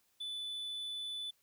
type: tone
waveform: triangle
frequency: 3487 Hz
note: A7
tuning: 16 cents flat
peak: -37 dBFS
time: 0.2-1.31 s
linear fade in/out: 10 ms
effects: white hiss -74 dBFS RMS until 1.42 s